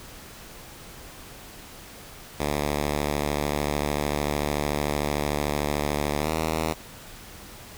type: tone with pitch glide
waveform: 5% pulse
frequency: 73.42 to 79.6 Hz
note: D2 to D#2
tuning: 0 to +40 cents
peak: -13 dBFS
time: 2.39-6.74 s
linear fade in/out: 20 ms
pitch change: +140 cents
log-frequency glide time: 6.19-6.32 s
effects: pink hiss -44 dBFS RMS until 7.77 s